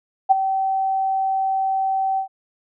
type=tone with ADSR envelope; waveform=sine; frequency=770 Hz; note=G5; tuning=31 cents flat; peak=-7 dBFS; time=0.29-2.28 s; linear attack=24 ms; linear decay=17 ms; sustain=-11 dB; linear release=100 ms; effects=none